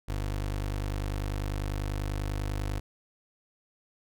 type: tone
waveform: 25% pulse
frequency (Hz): 50.1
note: G1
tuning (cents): +38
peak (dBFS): -26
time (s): 0.08-2.8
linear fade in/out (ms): 10
effects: none